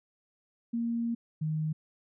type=tone pair in turn; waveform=sine; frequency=233.1 / 155.58 Hz; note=A#3 / D#3; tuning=0 / 0 cents; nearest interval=perfect fifth; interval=700 cents; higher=first; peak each=-28 dBFS; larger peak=neither; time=0.73-1.15 / 1.41-1.73 s; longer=first; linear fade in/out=10 ms; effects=none